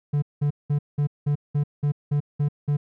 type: tone bursts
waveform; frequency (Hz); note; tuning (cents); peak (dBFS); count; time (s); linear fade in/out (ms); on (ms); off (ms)
triangle; 145.5; D3; -16; -17; 10; 0.13-2.77; 10; 93; 190
effects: none